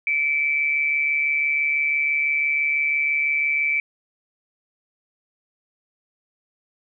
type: tone with amplitude modulation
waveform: sine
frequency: 2315 Hz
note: D7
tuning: 25 cents flat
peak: -16 dBFS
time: 0.07-3.8 s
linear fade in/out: 2 ms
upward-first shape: sine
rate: 146 Hz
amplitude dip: 55%
effects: none